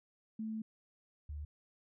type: tone pair in turn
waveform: sine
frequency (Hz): 219.6 / 74.09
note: A3 / D2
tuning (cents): -3 / +16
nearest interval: octave + perfect fifth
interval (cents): 1881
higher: first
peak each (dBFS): -37 / -40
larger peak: first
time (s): 0.39-0.62 / 1.29-1.45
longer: first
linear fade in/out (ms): 5
effects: none